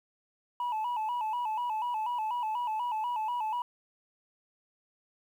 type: tone with vibrato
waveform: sine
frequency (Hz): 918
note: A#5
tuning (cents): -27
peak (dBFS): -27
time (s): 0.6-3.62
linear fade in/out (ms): 2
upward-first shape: square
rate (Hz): 4.1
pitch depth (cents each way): 97
effects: tanh soft clip ceiling -28 dBFS + 10-bit